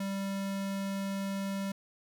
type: tone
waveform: square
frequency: 196 Hz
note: G3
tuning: in tune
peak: -33 dBFS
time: 0-1.72 s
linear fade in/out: 5 ms
effects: none